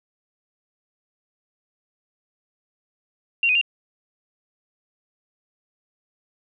sine tone with pitch steps, 2761 / 2498 / 2785 Hz, F7 / D#7 / F7, -20 / +6 / -5 cents, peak -16 dBFS, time 3.43-3.613 s, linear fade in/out 2 ms, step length 61 ms, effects none

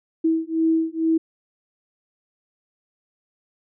sine beating tone pair, 322.9 / 325.1 Hz, E4 / E4, -36 / -24 cents, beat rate 2.2 Hz, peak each -21 dBFS, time 0.24-1.18 s, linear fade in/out 10 ms, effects none

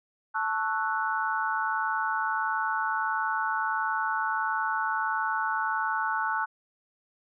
sine chord, F# minor seventh, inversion first, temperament equal, 880 / 1108.7 / 1318.5 / 1480 Hz, A5 / C#6 / E6 / F#6, 0 / 0 / 0 / 0 cents, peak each -30 / -33 / -33 / -30 dBFS, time 0.34-6.46 s, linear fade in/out 20 ms, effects none

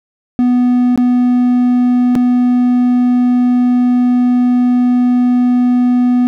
triangle tone with dropouts, 246.9 Hz, B3, in tune, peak -6 dBFS, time 0.39-6.27 s, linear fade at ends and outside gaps 0 ms, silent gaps 0.959-0.976 / 2.153-2.16 s, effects none

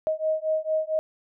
sine beating tone pair, 626 / 630.4 Hz, D#5 / D#5, +10 / +23 cents, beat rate 4.4 Hz, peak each -26 dBFS, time 0.07-0.99 s, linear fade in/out 0 ms, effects none

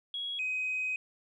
sine tone pair in turn, 3322 / 2518 Hz, G#7 / D#7, 0 / +20 cents, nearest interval perfect fourth, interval 480 cents, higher first, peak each -33 / -29 dBFS, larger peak second, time 0.14-0.39 / 0.39-0.96 s, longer second, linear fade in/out 2 ms, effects tanh soft clip ceiling -26 dBFS

